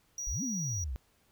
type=tone; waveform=triangle; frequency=5780 Hz; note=F#8; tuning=41 cents flat; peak=-34 dBFS; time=0.18-0.84 s; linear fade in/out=2 ms
type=exponential two-way sweep; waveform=sine; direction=up then down; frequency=35.47 to 280.8 to 56.8 Hz; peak=-33 dBFS; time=0.27-0.96 s; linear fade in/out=0 ms; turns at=0.43 s
effects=pink hiss -69 dBFS RMS until 1.31 s